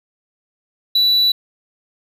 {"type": "tone", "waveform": "triangle", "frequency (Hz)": 3950, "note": "B7", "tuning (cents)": 0, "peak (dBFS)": -10, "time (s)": [0.95, 1.32], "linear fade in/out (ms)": 5, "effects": []}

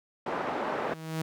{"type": "band-pass noise", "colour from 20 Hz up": "pink", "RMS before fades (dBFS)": -32, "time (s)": [0.26, 0.94], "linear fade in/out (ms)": 5, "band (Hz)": [390, 1200], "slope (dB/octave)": 12}
{"type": "tone with exponential growth", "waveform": "sawtooth", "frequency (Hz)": 160, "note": "D#3", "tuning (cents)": 49, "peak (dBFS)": -24, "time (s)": [0.53, 1.22], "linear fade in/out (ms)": 5, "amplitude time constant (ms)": 150}
{"effects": []}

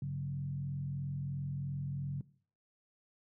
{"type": "tone with frequency modulation", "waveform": "sine", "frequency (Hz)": 139.8, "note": "C#3", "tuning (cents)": 15, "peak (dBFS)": -34, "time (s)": [0.02, 2.21], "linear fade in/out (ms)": 2, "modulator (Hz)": 43, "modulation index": 0.69, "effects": ["noise-tail reverb RT60 0.5 s tail -19 dB re dry", "high-pass 80 Hz 12 dB/octave"]}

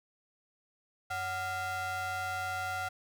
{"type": "ring-modulated tone", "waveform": "square", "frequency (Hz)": 326.4, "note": "E4", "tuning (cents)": -17, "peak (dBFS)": -31, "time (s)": [1.1, 2.89], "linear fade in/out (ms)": 10, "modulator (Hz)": 1070, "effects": []}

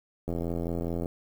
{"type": "click train", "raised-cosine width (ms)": 2, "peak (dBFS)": -19, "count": 67, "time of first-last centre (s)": [0.28, 1.058], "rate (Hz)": 84.8, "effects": ["8-bit"]}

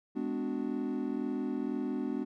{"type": "chord", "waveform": "triangle", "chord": "G# half-diminished seventh", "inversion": "none", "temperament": "equal with one note detuned", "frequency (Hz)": [207.7, 251.7, 293.7, 370], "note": ["G#3", "B3", "D4", "F#4"], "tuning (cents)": [0, 33, 0, 0], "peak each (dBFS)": [-37, -33, -34, -38], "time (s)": [0.15, 2.25], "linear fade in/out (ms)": 20, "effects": []}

